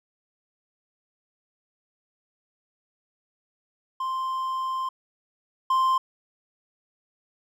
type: tone pair in turn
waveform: triangle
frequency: 1046.5 / 1046.5 Hz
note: C6 / C6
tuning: 0 / 0 cents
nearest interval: unison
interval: 0 cents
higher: neither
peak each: -24 / -17 dBFS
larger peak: second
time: 4-4.89 / 5.7-5.98 s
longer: first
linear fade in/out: 5 ms
effects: none